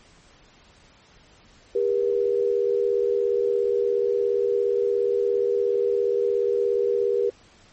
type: tone pair together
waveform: sine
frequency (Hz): 401.3 / 478.4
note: G4 / A#4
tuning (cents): +41 / +45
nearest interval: minor third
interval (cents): 304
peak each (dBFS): -22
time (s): 1.75-7.3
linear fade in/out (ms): 5
effects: pink hiss -54 dBFS RMS until 7.72 s + MP3 32 kbps